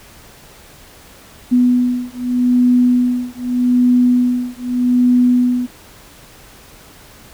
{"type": "beating tone pair", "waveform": "sine", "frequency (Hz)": [246.9, 247.72], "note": ["B3", "B3"], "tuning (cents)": [0, 5], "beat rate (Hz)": 0.82, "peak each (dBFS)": -14, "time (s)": [1.51, 5.67], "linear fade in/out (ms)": 20, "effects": ["pink hiss -42 dBFS RMS until 7.33 s"]}